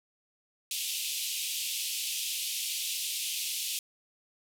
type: band-pass noise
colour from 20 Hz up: pink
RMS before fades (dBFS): -34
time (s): 0.71-3.79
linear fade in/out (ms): 2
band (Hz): 2600 to 15000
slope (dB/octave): 48
effects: none